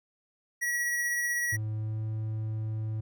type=tone with tremolo; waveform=square; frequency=1922 Hz; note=B6; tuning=48 cents flat; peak=-27 dBFS; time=0.61-1.57 s; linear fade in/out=20 ms; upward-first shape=triangle; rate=16 Hz; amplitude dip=25%
type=tone with pitch glide; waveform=triangle; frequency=108.1 to 109.23 Hz; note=A2 to A2; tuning=-30 to -12 cents; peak=-28 dBFS; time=1.52-3.01 s; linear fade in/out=10 ms; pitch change=+18 cents; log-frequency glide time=1.74-2.01 s
effects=none